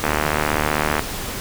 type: click train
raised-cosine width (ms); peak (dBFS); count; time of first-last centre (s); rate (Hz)
0.5; -3; 73; 0.04-0.994; 75.5
effects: pink hiss -28 dBFS RMS until 1.4 s